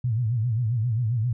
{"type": "tone with vibrato", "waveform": "sine", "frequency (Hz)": 116, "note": "A#2", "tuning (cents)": -8, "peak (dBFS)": -21, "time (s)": [0.04, 1.33], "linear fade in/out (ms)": 5, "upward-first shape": "sine", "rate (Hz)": 7.5, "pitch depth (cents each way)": 150, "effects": []}